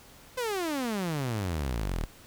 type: exponential sweep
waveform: sawtooth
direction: down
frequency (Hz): 520 to 36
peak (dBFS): -25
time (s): 0.37-2.06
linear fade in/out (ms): 10
effects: pink hiss -53 dBFS RMS until 2.26 s